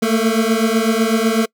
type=beating tone pair; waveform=25% pulse; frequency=220 / 228 Hz; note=A3 / A#3; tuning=0 / -38 cents; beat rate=8 Hz; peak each=-13 dBFS; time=0.02-1.46 s; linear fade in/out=10 ms; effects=noise-tail reverb RT60 0.1 s tail -26 dB re dry